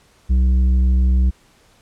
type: tone with tanh clipping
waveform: sine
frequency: 63.4 Hz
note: B1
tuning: 46 cents sharp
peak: -13 dBFS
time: 0.29-1.31 s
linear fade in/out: 20 ms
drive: 7 dB
effects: pink hiss -54 dBFS RMS until 1.81 s + low-pass 10000 Hz 12 dB/octave